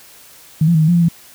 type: tone with pitch steps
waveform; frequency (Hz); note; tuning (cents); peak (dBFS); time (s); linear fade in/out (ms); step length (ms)
sine; 156.8 / 171.2 / 157.7 / 156.3 / 174.6 / 171.5 / 167.8; D#3 / F3 / D#3 / D#3 / F3 / F3 / E3; +14 / -34 / +24 / +8 / 0 / -31 / +31; -9; 0.61-1.086; 5; 68
effects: white hiss -43 dBFS RMS until 1.34 s